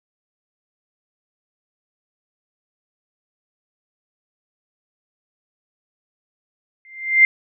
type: tone with exponential growth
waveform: sine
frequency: 2093 Hz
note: C7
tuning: in tune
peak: -5 dBFS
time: 6.85-7.25 s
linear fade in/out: 1 ms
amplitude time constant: 85 ms
effects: none